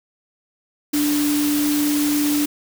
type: tone in noise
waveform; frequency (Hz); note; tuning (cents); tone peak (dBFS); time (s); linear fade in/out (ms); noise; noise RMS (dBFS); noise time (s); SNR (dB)
sine; 293.7; D4; 0; -17; 0.93-2.46; 10; white; -26; 0.93-2.46; +6
effects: none